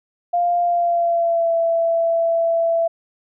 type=tone with pitch glide; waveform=sine; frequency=699 to 667 Hz; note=F5 to E5; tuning=+1 to +20 cents; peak=-15 dBFS; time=0.33-2.88 s; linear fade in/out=10 ms; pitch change=-81 cents; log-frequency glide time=0.62-1.53 s; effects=none